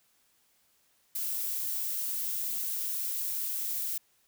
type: noise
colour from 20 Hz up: violet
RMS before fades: -33 dBFS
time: 1.15-3.98 s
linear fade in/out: 5 ms
effects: white hiss -69 dBFS RMS until 4.27 s